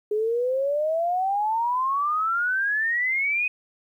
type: exponential sweep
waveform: sine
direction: up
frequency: 415.3 to 2523 Hz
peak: -21 dBFS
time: 0.11-3.48 s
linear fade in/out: 5 ms
effects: 10-bit